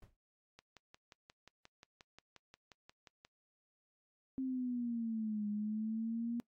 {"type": "noise with exponential decay", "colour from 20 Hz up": "brown", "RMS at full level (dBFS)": -49, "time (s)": [0.02, 0.17], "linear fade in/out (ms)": 5, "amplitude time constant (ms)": 32}
{"type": "click train", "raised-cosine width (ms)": 0.2, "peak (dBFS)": -37, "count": 16, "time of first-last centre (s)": [0.59, 3.25], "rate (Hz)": 5.64}
{"type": "exponential two-way sweep", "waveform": "sine", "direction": "down then up", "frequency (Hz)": [265.7, 206.8, 237.9], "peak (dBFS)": -35, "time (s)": [4.38, 6.4], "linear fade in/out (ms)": 0, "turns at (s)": 5.48}
{"effects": ["noise-tail reverb RT60 0.1 s tail -22 dB re dry", "AAC 48 kbps"]}